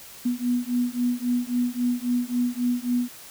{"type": "beating tone pair", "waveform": "sine", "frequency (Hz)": [242.8, 246.5], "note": ["B3", "B3"], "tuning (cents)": [-29, -3], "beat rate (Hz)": 3.7, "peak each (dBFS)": -25, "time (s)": [0.25, 3.09], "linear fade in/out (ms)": 10, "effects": ["white hiss -44 dBFS RMS until 3.3 s"]}